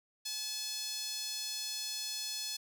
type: tone with high-pass filter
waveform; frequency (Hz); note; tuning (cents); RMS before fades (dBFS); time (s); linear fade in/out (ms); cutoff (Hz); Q
sawtooth; 860; A5; -40; -39; 0.25-2.57; 10; 4500; 2.3
effects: none